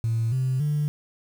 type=tone with pitch steps; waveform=sine; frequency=113.8 / 129.97 / 148.44 Hz; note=A#2 / C3 / D3; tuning=-41 / -11 / +19 cents; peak=-20 dBFS; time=0.04-0.88 s; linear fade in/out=0 ms; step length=280 ms; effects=tanh soft clip ceiling -18 dBFS + 8-bit